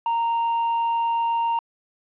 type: tone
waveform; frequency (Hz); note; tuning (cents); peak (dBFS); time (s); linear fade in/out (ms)
triangle; 927; A#5; -10; -18; 0.06-1.59; 2
effects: resampled to 8000 Hz + 9-bit